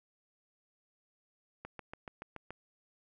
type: click train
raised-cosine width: 0.5 ms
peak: -28 dBFS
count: 7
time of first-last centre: 1.65-2.506 s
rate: 7.01 Hz
effects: none